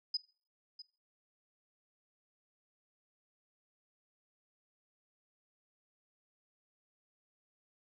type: tone with echo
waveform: sine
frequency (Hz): 5000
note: D#8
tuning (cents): +8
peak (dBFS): -30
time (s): 0.14-0.17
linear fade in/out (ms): 5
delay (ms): 650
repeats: 1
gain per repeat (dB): -15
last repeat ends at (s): 0.82
effects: noise-tail reverb RT60 0.4 s tail -20 dB re dry